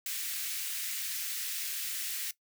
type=high-pass noise; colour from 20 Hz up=white; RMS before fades=-36 dBFS; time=0.06-2.31 s; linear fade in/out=2 ms; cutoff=1700 Hz; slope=24 dB/octave; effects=noise-tail reverb RT60 0.1 s tail -18 dB re dry